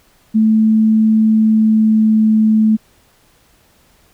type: tone with pitch glide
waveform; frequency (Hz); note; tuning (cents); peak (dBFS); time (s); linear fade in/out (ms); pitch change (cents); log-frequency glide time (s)
sine; 219 to 217.7; A3 to A3; -8 to -18; -8; 0.34-2.77; 20; -10; 1.25-2.28
effects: pink hiss -53 dBFS RMS until 4.13 s